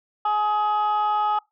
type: tone pair together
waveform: sine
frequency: 842.3 / 1262 Hz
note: G#5 / D#6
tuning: +24 / +24 cents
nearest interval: perfect fifth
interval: 700 cents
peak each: -19 / -22 dBFS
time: 0.25-1.39 s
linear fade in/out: 5 ms
effects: noise-tail reverb RT60 0.2 s tail -25 dB re dry + tanh soft clip ceiling -16 dBFS